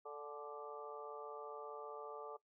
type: harmonic tone with a mistuned harmonic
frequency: 146.83 Hz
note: D3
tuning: in tune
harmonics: 3 / 4 / 5 / 6 / 7 / 8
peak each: -49 / -53 / -56 / -55 / -63 / -52 dBFS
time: 0.05-2.37 s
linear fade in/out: 10 ms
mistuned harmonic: 6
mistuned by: -30 cents
effects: noise-tail reverb RT60 0.1 s tail -18 dB re dry